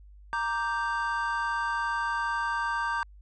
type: chord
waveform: triangle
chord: G minor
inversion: first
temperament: equal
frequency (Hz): 932.3 / 1174.7 / 1568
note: Bb5 / D6 / G6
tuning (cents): 0 / 0 / 0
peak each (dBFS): -29 / -31 / -29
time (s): 0.33-3.03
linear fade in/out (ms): 0
effects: added 50 Hz sine -48 dBFS peak until 3.21 s + resampled to 22050 Hz